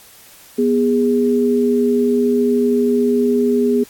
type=tone pair together; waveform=sine; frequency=244.3 / 410.9 Hz; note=B3 / G#4; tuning=-19 / -18 cents; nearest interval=major sixth; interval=901 cents; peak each=-15 dBFS; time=0.58-3.84 s; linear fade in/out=10 ms; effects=white hiss -44 dBFS RMS until 3.89 s + AAC 64 kbps